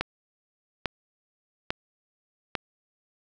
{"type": "click train", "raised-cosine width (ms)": 0.3, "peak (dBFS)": -10, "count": 4, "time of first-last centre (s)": [0.01, 2.552], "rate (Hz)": 1.18, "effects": []}